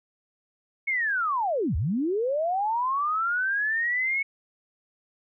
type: linear two-way sweep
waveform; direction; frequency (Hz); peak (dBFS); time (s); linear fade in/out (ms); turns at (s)
sine; down then up; 2217 to 63.2 to 2217; -23; 0.87-4.23; 10; 1.76
effects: none